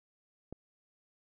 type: click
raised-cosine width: 2 ms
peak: -29 dBFS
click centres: 0.526 s
effects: none